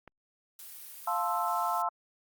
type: click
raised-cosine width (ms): 0.5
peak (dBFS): -33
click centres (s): 0.077
type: noise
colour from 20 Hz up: blue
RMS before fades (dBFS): -46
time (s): 0.59-1.82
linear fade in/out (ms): 2
type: chord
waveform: sine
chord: F major seventh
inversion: none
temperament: equal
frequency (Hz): 698.5 / 880 / 1046.5 / 1318.5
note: F5 / A5 / C6 / E6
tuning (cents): 0 / 0 / 0 / 0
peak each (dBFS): -33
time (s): 1.07-1.89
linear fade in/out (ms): 5
effects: Opus 48 kbps